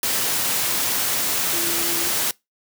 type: tone in noise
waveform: sine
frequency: 340 Hz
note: F4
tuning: 46 cents flat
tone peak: -31 dBFS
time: 1.53-2.08 s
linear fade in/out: 2 ms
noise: white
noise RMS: -22 dBFS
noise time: 0.03-2.31 s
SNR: -12 dB
effects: noise-tail reverb RT60 0.2 s tail -24 dB re dry + high-pass 100 Hz 12 dB/octave